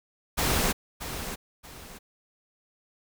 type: noise with echo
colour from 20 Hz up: pink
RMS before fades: -25 dBFS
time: 0.37-0.73 s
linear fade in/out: 20 ms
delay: 630 ms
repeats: 2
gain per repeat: -10 dB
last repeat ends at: 1.99 s
effects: none